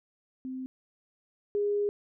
sine tone pair in turn, 259.3 / 410.3 Hz, C4 / G#4, -15 / -21 cents, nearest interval minor sixth, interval 794 cents, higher second, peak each -34 / -25 dBFS, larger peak second, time 0.45-0.66 / 1.55-1.89 s, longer second, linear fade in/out 0 ms, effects none

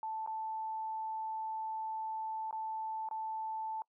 sine tone with dropouts, 880 Hz, A5, in tune, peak -36 dBFS, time 0.03-3.82 s, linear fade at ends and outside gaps 1 ms, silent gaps 0.263-0.274 / 2.51-2.527 / 3.088-3.111 s, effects noise-tail reverb RT60 0.1 s tail -24 dB re dry

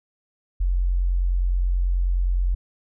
sine tone, 44.71 Hz, F1, 41 cents sharp, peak -18 dBFS, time 0.6-2.55 s, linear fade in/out 10 ms, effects none

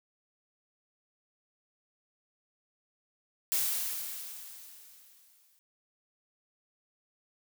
blue noise with exponential decay, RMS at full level -28 dBFS, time 3.52-5.59 s, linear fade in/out 0 ms, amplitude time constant 450 ms, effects none

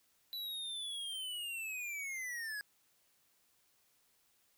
square linear sweep, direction down, 3974 to 1644 Hz, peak -40 dBFS, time 0.33-2.61 s, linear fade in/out 0 ms, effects white hiss -73 dBFS RMS until 4.57 s

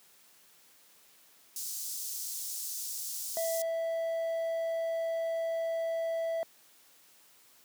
pink high-pass noise, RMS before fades -38 dBFS, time 1.56-3.62 s, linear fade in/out 2 ms, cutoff 5400 Hz, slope 24 dB/octave
triangle tone, 659.3 Hz, E5, in tune, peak -28 dBFS, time 3.37-6.43 s, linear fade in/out 0 ms
effects white hiss -61 dBFS RMS until 7.64 s + high-pass 150 Hz 12 dB/octave

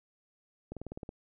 slowing click train, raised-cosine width 2 ms, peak -27 dBFS, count 8, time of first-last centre 0.72-1.091 s, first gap 47 ms, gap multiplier 1.04, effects none

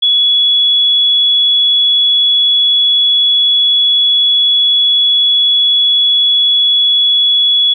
sine tone, 3384 Hz, G#7, 32 cents sharp, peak -7 dBFS, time 0.02-7.74 s, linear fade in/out 10 ms, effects none

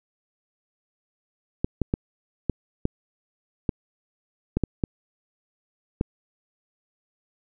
clicks, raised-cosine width 3 ms, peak -9 dBFS, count 10, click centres 1.645 / 1.817 / 1.939 / 2.497 / 2.854 / 3.692 / 4.57 / 4.637 / 4.838 / 6.011 s, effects none

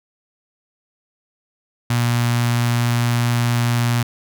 sawtooth tone with notch filter, 119.7 Hz, A#2, 46 cents sharp, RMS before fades -18 dBFS, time 1.9-4.03 s, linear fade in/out 5 ms, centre 440 Hz, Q 0.7, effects none

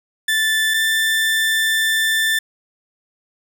30% pulse tone pair in turn, 1760 / 1773.3 Hz, A6 / A6, 0 / +13 cents, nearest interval unison, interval 13 cents, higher second, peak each -13 dBFS, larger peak neither, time 0.28-0.74 / 0.74-2.39 s, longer second, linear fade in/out 5 ms, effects none

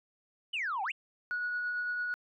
sine exponential two-way sweep, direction down then up, 3091 to 740 to 3091 Hz, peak -30 dBFS, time 0.53-0.92 s, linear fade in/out 10 ms, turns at 0.83 s
sine tone with tremolo, 1461 Hz, F#6, 22 cents flat, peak -29 dBFS, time 1.31-2.14 s, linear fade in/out 0 ms, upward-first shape triangle, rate 8.9 Hz, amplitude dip 30%
effects tanh soft clip ceiling -27 dBFS

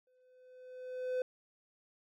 triangle tone with exponential growth, 507 Hz, B4, 45 cents sharp, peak -28 dBFS, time 0.07-1.22 s, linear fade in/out 2 ms, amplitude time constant 250 ms, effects none

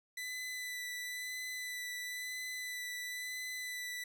sawtooth tone with vibrato, 1992 Hz, B6, 14 cents sharp, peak -36 dBFS, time 0.17-4.04 s, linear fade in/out 5 ms, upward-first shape sine, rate 0.99 Hz, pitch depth 16 cents each way, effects none

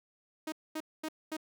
sawtooth tone bursts, 313 Hz, D#4, 10 cents sharp, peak -31 dBFS, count 4, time 0.47-1.368 s, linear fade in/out 5 ms, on 52 ms, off 230 ms, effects none

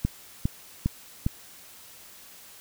click train, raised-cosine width 5 ms, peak -11 dBFS, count 4, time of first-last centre 0.05-1.265 s, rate 2.47 Hz, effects white hiss -49 dBFS RMS until 2.6 s

